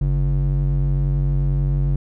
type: ring-modulated tone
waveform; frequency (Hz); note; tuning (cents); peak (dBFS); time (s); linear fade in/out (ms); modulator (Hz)
triangle; 94.7; F#2; +41; -11; 0.01-1.96; 5; 45.6
effects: none